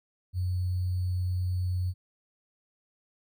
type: tone with sample-and-hold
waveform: sine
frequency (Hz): 90.9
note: F#2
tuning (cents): -30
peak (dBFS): -26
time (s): 0.33-1.94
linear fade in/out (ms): 50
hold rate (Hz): 4410
effects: none

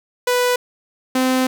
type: tone pair in turn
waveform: sawtooth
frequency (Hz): 493.9 / 258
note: B4 / C4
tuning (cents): 0 / -24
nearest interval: major seventh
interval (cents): 1124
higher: first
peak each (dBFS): -11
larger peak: neither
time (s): 0.27-0.56 / 1.15-1.47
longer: second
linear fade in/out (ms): 5
effects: none

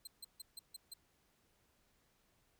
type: tone bursts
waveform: 20% pulse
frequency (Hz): 4121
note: C8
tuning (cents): -27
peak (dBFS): -40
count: 6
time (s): 0.05-0.938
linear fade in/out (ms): 5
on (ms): 23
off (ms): 150
effects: pink hiss -75 dBFS RMS until 2.59 s

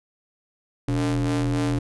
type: ring-modulated tone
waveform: 45% pulse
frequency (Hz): 82.3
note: E2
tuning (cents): -2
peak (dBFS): -18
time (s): 0.88-1.79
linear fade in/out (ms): 5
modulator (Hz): 204
effects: resampled to 24000 Hz

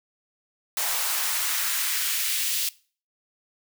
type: noise with high-pass filter sweep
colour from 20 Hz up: white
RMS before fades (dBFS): -26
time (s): 0.77-2.69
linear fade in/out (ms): 2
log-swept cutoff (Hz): 680 to 3000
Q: 1.2
effects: noise-tail reverb RT60 0.4 s tail -21 dB re dry

